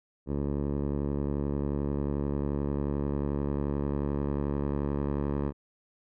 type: tone with low-pass filter sweep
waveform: 10% pulse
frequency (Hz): 71.3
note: C#2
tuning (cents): +49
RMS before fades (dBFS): -30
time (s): 0.26-5.53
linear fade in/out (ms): 50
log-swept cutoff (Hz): 550 to 920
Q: 0.75
effects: none